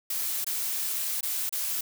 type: noise with dropouts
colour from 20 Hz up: blue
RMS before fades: -30 dBFS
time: 0.1-1.81 s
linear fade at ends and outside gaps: 5 ms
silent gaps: 0.445-0.465 / 1.209-1.229 / 1.494-1.525 s
effects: none